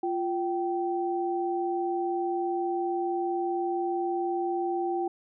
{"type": "tone pair together", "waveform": "sine", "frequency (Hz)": [348.6, 775.6], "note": ["F4", "G5"], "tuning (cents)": [-3, -19], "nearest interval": "octave + major second", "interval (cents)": 1384, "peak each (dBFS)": [-28, -30], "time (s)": [0.03, 5.08], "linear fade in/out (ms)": 5, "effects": []}